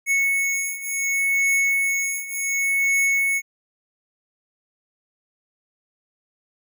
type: beating tone pair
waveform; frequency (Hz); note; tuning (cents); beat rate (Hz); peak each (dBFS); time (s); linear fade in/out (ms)
square; 2205 / 2205.68; C#7 / C#7; -10 / -9; 0.68; -25 / -22; 0.06-3.42; 50
effects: none